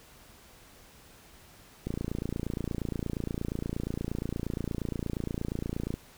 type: click train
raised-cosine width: 3 ms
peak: -19 dBFS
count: 117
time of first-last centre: 1.87-5.94 s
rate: 28.5 Hz
effects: pink hiss -55 dBFS RMS until 6.17 s